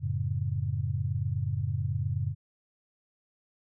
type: chord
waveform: sine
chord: F# minor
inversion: none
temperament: equal with one note detuned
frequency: 91.12 / 110 / 138.59 Hz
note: F#2 / A2 / C#3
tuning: -26 / 0 / 0 cents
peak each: -32 / -31 / -32 dBFS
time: 0-2.35 s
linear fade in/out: 50 ms
effects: none